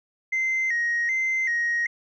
sine tone with vibrato, 1975.5 Hz, B6, in tune, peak -20 dBFS, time 0.32-1.87 s, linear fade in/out 10 ms, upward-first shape square, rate 1.3 Hz, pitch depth 85 cents each way, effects tanh soft clip ceiling -19 dBFS

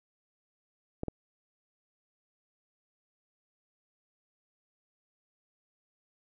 clicks, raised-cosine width 2 ms, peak -20 dBFS, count 2, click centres 1.034 / 1.083 s, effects none

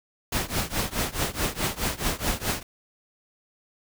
pink noise with tremolo, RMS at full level -24 dBFS, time 0.32-2.63 s, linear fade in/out 5 ms, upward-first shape triangle, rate 4.7 Hz, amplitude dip 95%, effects none

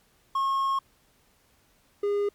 triangle tone pair in turn, 1085 / 407.6 Hz, C#6 / G#4, -37 / -32 cents, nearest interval octave + perfect fourth, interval 1695 cents, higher first, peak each -21 dBFS, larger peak neither, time 0.35-0.79 / 2.03-2.29 s, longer first, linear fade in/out 5 ms, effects pink hiss -64 dBFS RMS until 2.34 s + MP3 96 kbps

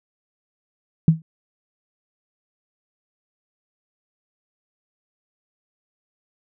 sine tone with exponential decay, 160.9 Hz, E3, 42 cents flat, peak -6 dBFS, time 1.08-1.22 s, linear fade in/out 2 ms, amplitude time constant 29 ms, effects none

